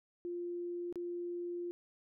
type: tone with dropouts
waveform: sine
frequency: 349.2 Hz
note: F4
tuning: in tune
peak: -37 dBFS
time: 0.25-1.71 s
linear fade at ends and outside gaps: 0 ms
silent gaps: 0.926-0.957 s
effects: none